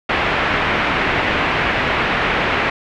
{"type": "low-pass noise", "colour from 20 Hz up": "white", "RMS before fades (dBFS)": -18, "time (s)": [0.09, 2.7], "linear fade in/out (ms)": 5, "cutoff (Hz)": 2500, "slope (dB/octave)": 24, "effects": []}